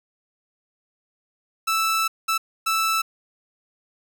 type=tone bursts at uneven times; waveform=sawtooth; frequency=1318.5 Hz; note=E6; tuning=in tune; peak=-16 dBFS; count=3; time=1.67-2.08 / 2.28-2.38 / 2.66-3.02 s; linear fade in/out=10 ms; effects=none